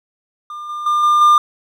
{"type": "tone with level steps", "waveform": "triangle", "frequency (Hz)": 1200, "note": "D6", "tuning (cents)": 37, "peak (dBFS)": [-25, -21, -11, -8, -5], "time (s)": [0.5, 1.38], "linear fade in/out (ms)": 2, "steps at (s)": [0.69, 0.86, 1.03, 1.21], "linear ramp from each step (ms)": 5, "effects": []}